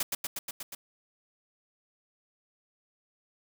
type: noise with echo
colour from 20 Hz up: white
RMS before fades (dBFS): -29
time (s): 0-0.03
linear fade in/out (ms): 5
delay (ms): 120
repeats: 6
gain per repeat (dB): -2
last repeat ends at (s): 0.75
effects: none